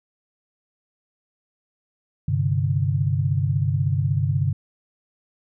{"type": "chord", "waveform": "sine", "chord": "G suspended fourth", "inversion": "none", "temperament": "just", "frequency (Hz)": [98, 130.67, 147], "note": ["G2", "C3", "D3"], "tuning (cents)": [0, -2, 2], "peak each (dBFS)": -23, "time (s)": [2.28, 4.53], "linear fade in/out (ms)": 5, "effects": []}